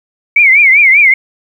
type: tone with vibrato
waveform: sine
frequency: 2225 Hz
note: C#7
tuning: 6 cents sharp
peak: -3 dBFS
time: 0.36-1.14 s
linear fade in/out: 5 ms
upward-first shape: triangle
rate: 5.1 Hz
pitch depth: 170 cents each way
effects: 7-bit